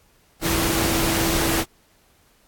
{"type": "tone in noise", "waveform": "sine", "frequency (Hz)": 329.6, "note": "E4", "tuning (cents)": 0, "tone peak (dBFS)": -24, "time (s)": [0.41, 1.65], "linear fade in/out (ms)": 50, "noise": "pink", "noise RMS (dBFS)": -22, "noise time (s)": [0.41, 1.65], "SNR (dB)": -5, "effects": ["pink hiss -59 dBFS RMS until 2.47 s", "AAC 64 kbps"]}